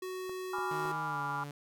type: tone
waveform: square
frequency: 371.2 Hz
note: F#4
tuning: 6 cents sharp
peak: -38 dBFS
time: 0.02-0.92 s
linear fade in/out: 5 ms
type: clicks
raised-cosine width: 1 ms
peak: -34 dBFS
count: 3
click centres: 0.295 / 0.585 / 0.855 s
type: chord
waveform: sine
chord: G# diminished seventh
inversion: none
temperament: equal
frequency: 830.6 / 987.8 / 1174.7 / 1396.9 Hz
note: G#5 / B5 / D6 / F6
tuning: 0 / 0 / 0 / 0 cents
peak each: -39 dBFS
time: 0.53-1.44 s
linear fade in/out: 5 ms
type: tone with pitch glide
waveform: sawtooth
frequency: 154.8 to 144.43 Hz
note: D#3 to D3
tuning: -9 to -29 cents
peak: -37 dBFS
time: 0.71-1.51 s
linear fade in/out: 2 ms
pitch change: -120 cents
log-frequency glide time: 1.04-1.21 s
effects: none